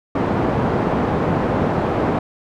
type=band-pass noise; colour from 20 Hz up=pink; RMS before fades=-19 dBFS; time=0.15-2.19 s; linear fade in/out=5 ms; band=110 to 940 Hz; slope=12 dB/octave; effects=none